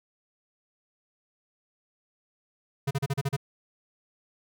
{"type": "tone bursts", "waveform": "square", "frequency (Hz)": 138.59, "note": "C#3", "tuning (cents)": 0, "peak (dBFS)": -25, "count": 7, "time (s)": [2.87, 3.366], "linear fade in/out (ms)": 10, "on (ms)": 40, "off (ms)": 36, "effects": []}